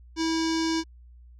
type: tone with low-pass filter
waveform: square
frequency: 324.9 Hz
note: E4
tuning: 25 cents flat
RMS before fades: -26 dBFS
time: 0.16-0.84 s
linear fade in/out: 50 ms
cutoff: 5600 Hz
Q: 3.8
effects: added 60 Hz sine -47 dBFS peak until 1.39 s